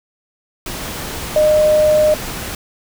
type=tone in noise; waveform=sine; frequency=611 Hz; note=D#5; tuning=32 cents flat; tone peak=-9 dBFS; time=1.36-2.14 s; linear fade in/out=2 ms; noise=pink; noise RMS=-26 dBFS; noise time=0.66-2.55 s; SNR=+14 dB; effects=none